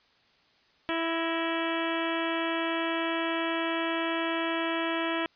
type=harmonic tone with a mistuned harmonic; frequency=330.1 Hz; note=E4; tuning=2 cents sharp; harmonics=1 / 2 / 3 / 4 / 5 / 6 / 7 / 8 / 9 / 10; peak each=-31 / -34 / -36 / -37 / -38 / -39 / -39 / -40 / -41 / -41 dBFS; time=0.89-5.26 s; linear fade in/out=0 ms; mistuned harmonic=6; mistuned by=-74 cents; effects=white hiss -64 dBFS RMS until 5.35 s + resampled to 11025 Hz